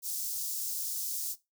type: high-pass noise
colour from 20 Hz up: white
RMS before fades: -35 dBFS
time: 0.02-1.36 s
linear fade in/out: 50 ms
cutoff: 5100 Hz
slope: 24 dB/octave
effects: noise-tail reverb RT60 0.2 s tail -17 dB re dry